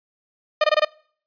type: tone bursts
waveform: sawtooth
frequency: 611 Hz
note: D#5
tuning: 32 cents flat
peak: -10 dBFS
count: 5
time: 0.61-0.849 s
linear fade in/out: 5 ms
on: 31 ms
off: 21 ms
effects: noise-tail reverb RT60 0.5 s tail -23 dB re dry + resampled to 11025 Hz